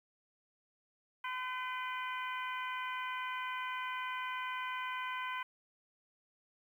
harmonic tone with a mistuned harmonic, 508 Hz, B4, 49 cents sharp, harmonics 2 / 3 / 4 / 5 / 6, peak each -39 / -43 / -45 / -47 / -49 dBFS, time 1.24-5.43 s, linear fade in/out 5 ms, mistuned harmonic 5, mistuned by -74 cents, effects 11-bit

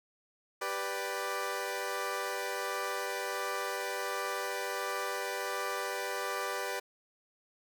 15% pulse chord, G major, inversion none, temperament equal, 392 / 493.9 / 587.3 Hz, G4 / B4 / D5, 0 / 0 / 0 cents, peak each -32 / -31 / -32 dBFS, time 0.61-6.8 s, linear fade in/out 10 ms, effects none

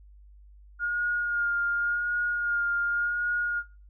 sine tone with vibrato, 1422 Hz, F6, 31 cents sharp, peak -24 dBFS, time 0.79-3.63 s, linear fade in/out 50 ms, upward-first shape sine, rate 0.89 Hz, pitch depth 21 cents each way, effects noise-tail reverb RT60 0.3 s tail -19 dB re dry + added 50 Hz sine -49 dBFS peak until 3.89 s

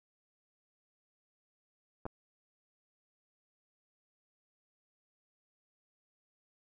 clicks, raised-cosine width 1 ms, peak -26 dBFS, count 2, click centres 2.055 / 2.064 s, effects none

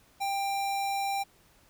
square tone, 791 Hz, G5, 15 cents sharp, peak -29 dBFS, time 0.2-1.24 s, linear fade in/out 20 ms, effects pink hiss -62 dBFS RMS until 1.69 s

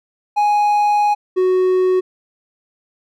triangle tone pair in turn, 830.6 / 370 Hz, G#5 / F#4, 0 / 0 cents, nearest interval octave + major second, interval 1400 cents, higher first, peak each -10 dBFS, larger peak neither, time 0.36-1.15 / 1.36-2.01 s, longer first, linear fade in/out 20 ms, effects none

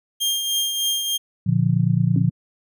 sawtooth tone with tremolo, 3206 Hz, G7, 38 cents sharp, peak -15 dBFS, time 0.2-1.18 s, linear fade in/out 20 ms, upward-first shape triangle, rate 3.3 Hz, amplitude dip 50%
sine chord, Bb major, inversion none, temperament just, 116.54 / 145.68 / 174.81 Hz, Bb2 / D3 / F3, 0 / -14 / +2 cents, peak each -20 dBFS, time 1.46-2.3 s, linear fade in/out 10 ms
sine tone with exponential decay, 270.6 Hz, C#4, 42 cents flat, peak -19 dBFS, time 2.16-2.31 s, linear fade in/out 2 ms, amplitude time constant 32 ms
effects none

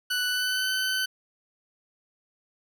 20% pulse tone with pitch glide, 1487 to 1519.1 Hz, F#6 to F#6, +8 to +45 cents, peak -20 dBFS, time 0.1-1.06 s, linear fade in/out 10 ms, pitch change +37 cents, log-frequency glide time 0.27-0.7 s, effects none

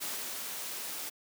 white noise with ADSR envelope, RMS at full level -36 dBFS, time 0-1.1 s, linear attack 28 ms, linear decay 250 ms, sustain -3 dB, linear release 15 ms, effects high-pass 200 Hz 12 dB/octave

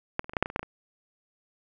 clicks, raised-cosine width 0.5 ms, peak -10 / -30 / -22 / -24 / -10 / -6 / -17 / -23 / -11 / -14 / -23 dBFS, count 11, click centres 0.194 / 0.244 / 0.295 / 0.335 / 0.368 / 0.426 / 0.459 / 0.501 / 0.561 / 0.594 / 0.63 s, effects none

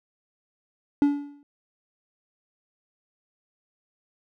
triangle tone with exponential decay, 286.9 Hz, D4, 40 cents flat, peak -12 dBFS, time 1.02-1.43 s, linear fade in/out 1 ms, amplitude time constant 87 ms, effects none

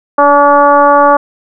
sine tone with frequency modulation, 860 Hz, A5, 40 cents flat, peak -3 dBFS, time 0.18-1.17 s, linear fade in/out 5 ms, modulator 286 Hz, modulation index 1.5, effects none

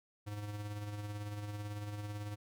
square tone with tremolo, 103.83 Hz, G#2, in tune, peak -39 dBFS, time 0.26-2.36 s, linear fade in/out 20 ms, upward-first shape sine, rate 18 Hz, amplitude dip 40%, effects none

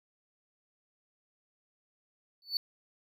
triangle tone with exponential growth, 4480 Hz, C#8, 18 cents sharp, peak -23 dBFS, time 2.42-2.57 s, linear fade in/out 1 ms, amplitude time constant 31 ms, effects none

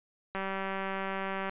click train, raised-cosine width 0.5 ms, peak -20 dBFS, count 222, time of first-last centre 0.35-1.495 s, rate 193 Hz, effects resampled to 8000 Hz

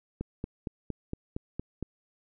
click train, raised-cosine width 3 ms, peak -20 dBFS, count 8, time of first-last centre 0.21-1.827 s, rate 4.33 Hz, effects none

